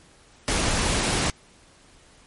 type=noise; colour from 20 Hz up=pink; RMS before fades=-23 dBFS; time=0.48-1.3 s; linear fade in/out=0 ms; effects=pink hiss -54 dBFS RMS until 2.26 s + MP3 48 kbps